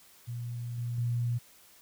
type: tone with level steps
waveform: sine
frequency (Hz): 119.6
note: A#2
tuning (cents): +45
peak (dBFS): -34 / -31 / -27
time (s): 0.27-1.39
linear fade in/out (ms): 20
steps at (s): 0.78 / 0.98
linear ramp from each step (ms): 2
effects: white hiss -58 dBFS RMS until 1.81 s